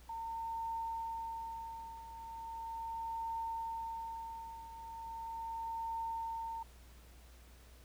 sine tone with tremolo, 910 Hz, A#5, 42 cents flat, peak -36 dBFS, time 0.09-6.63 s, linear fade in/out 5 ms, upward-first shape triangle, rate 0.38 Hz, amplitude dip 75%, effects added 60 Hz sine -56 dBFS peak until 7.84 s + pink hiss -63 dBFS RMS until 7.84 s

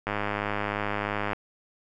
click train, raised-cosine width 0.5 ms, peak -13 dBFS, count 131, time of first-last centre 0.07-1.332 s, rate 103 Hz, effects none

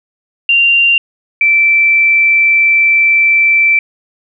sine tone pair in turn, 2775 / 2333 Hz, F7 / D7, -12 / -12 cents, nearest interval minor third, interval 300 cents, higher first, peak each -6 dBFS, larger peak neither, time 0.49-0.98 / 1.41-3.79 s, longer second, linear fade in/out 2 ms, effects none

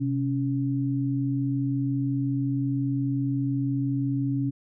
sine tone pair together, 129.41 / 278.6 Hz, C3 / C#4, -19 / +9 cents, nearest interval octave + minor second, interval 1328 cents, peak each -26 dBFS, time 0-4.51 s, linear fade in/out 20 ms, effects none

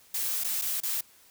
blue noise with dropouts, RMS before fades -30 dBFS, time 0.14-1.01 s, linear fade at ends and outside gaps 5 ms, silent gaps 0.438-0.444 / 0.615-0.619 / 0.804-0.832 s, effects white hiss -58 dBFS RMS until 1.3 s

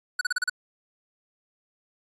square tone bursts, 1480 Hz, F#6, in tune, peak -23 dBFS, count 6, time 0.19-0.497 s, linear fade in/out 5 ms, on 22 ms, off 35 ms, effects resampled to 22050 Hz

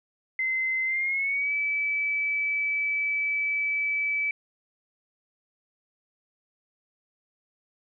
sine tone with pitch glide, 2063 to 2302 Hz, C7 to D7, -25 to -35 cents, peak -24 dBFS, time 0.39-4.31 s, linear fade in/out 2 ms, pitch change +190 cents, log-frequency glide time 0.85-1.53 s, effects none

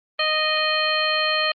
harmonic tone with a mistuned harmonic, 620 Hz, D#5, 6 cents flat, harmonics 1 / 2 / 3 / 4 / 5 / 7, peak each -26 / -26 / -26 / -26 / -26 / -26 dBFS, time 0.19-1.52 s, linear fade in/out 5 ms, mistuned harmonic 7, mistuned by -50 cents, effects Opus 32 kbps

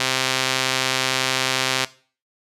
sawtooth tone with band-pass filter, 130.81 Hz, C3, in tune, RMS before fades -22 dBFS, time 0-1.85 s, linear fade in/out 5 ms, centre 3900 Hz, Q 0.81, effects noise-tail reverb RT60 0.4 s tail -18 dB re dry + resampled to 32000 Hz

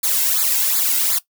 blue noise with flanger, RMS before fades -18 dBFS, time 0.03-1.19 s, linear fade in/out 10 ms, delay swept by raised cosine 0.34 to 1.74 ms, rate 2.7 Hz, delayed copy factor -1, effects noise-tail reverb RT60 0.1 s tail -17 dB re dry

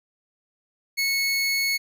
25% pulse tone, 2198 Hz, C#7, 15 cents flat, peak -18 dBFS, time 0.97-1.78 s, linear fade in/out 20 ms, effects none

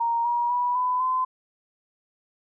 sine tone with pitch steps, 932.3 / 954.6 / 977.5 / 1000.9 / 1024.9 Hz, A#5 / A#5 / B5 / B5 / C6, 0 / +41 / -18 / +23 / -36 cents, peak -21 dBFS, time 0-1.25 s, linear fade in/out 10 ms, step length 250 ms, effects none

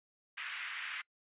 white band-pass noise, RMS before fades -42 dBFS, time 0.37-1.02 s, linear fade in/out 10 ms, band 1400 to 2600 Hz, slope 24 dB/octave, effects noise-tail reverb RT60 0.1 s tail -25 dB re dry + resampled to 8000 Hz

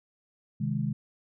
sine chord, Ab major, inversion first, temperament equal, 130.81 / 155.56 / 207.7 Hz, C3 / Eb3 / Ab3, 0 / 0 / 0 cents, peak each -31 dBFS, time 0.6-0.93 s, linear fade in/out 10 ms, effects none

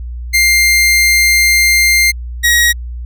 sawtooth tone pair in turn, 2100 / 1899 Hz, C7 / A#6, +6 / +32 cents, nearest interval major second, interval 174 cents, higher first, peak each -4 dBFS, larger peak neither, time 0.33-2.12 / 2.43-2.73 s, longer first, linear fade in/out 20 ms, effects added 60 Hz sine -21 dBFS peak until 3.05 s

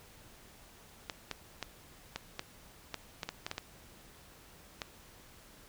clicks, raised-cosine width 0.2 ms, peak -19 dBFS, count 12, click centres 1.098 / 1.313 / 1.627 / 2.16 / 2.394 / 2.943 / 3.232 / 3.29 / 3.465 / 3.514 / 3.581 / 4.818 s, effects pink hiss -57 dBFS RMS until 5.68 s

